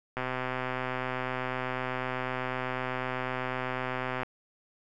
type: click train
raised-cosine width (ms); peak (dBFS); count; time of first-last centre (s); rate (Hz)
0.5; -17; 521; 0.17-4.232; 128
effects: none